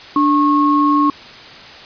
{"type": "tone pair together", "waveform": "sine", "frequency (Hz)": [293.7, 1089.8], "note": ["D4", "C#6"], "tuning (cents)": [0, -30], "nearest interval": "octave + major seventh", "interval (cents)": 2270, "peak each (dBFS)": -13, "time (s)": [0.16, 1.1], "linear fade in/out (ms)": 2, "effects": ["white hiss -36 dBFS RMS until 1.85 s", "resampled to 11025 Hz"]}